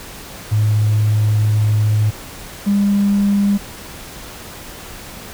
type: tone pair in turn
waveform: triangle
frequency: 106.7 / 201.4 Hz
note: G#2 / G3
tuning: +47 / +47 cents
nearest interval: major seventh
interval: 1100 cents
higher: second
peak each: -8 dBFS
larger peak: neither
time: 0.51-2.11 / 2.66-3.58 s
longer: first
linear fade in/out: 20 ms
effects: tanh soft clip ceiling -9 dBFS + pink hiss -34 dBFS RMS until 5.33 s